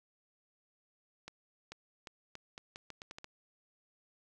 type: accelerating click train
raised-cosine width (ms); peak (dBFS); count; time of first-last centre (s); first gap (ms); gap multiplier
0.2; -28; 11; 1.28-3.244; 440; 0.8
effects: none